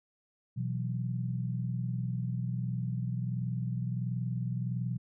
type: chord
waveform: sine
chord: B suspended fourth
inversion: none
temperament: equal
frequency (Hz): 123.47 / 164.81 / 185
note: B2 / E3 / F#3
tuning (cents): 0 / 0 / 0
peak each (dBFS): -32 / -38 / -38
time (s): 0.56-4.98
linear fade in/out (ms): 20
effects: none